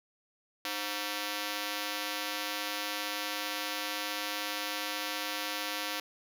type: ring-modulated tone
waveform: 5% pulse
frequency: 415.3 Hz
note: G#4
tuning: in tune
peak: -19 dBFS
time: 0.65-6 s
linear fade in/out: 2 ms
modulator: 109 Hz
effects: none